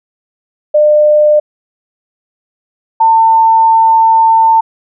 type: tone pair in turn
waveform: sine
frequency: 601 / 898.2 Hz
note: D5 / A5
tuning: +40 / +35 cents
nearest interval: perfect fifth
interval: 695 cents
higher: second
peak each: -4 dBFS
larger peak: neither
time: 0.74-1.4 / 3-4.61 s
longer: second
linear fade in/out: 10 ms
effects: none